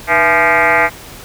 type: tone with frequency modulation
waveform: sine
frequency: 1388 Hz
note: F6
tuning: 11 cents flat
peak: -8 dBFS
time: 0.07-0.9 s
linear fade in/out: 50 ms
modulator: 180 Hz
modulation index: 4.8
effects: pink hiss -34 dBFS RMS until 1.24 s